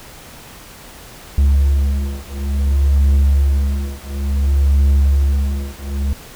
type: beating tone pair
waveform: triangle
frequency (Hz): 69.3 / 69.87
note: C#2 / C#2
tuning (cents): 0 / +14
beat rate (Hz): 0.57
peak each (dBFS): -13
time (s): 1.38-6.13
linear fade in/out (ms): 0
effects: pink hiss -38 dBFS RMS until 6.35 s